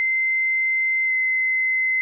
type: tone with pitch glide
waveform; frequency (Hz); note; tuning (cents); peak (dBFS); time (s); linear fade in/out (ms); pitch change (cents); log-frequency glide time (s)
sine; 2074 to 2054; C7 to C7; -16 to -33; -18; 0-2.01; 0; -17; 1.05-1.12
effects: none